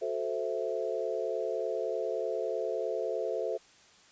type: chord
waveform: sine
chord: F# half-diminished seventh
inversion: none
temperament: equal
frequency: 370 / 440 / 523.3 / 659.3 Hz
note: F#4 / A4 / C5 / E5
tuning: 0 / 0 / 0 / 0 cents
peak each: -38 / -34 / -35 / -36 dBFS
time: 0.01-3.58 s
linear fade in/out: 20 ms
effects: white hiss -59 dBFS RMS until 4.11 s + resampled to 16000 Hz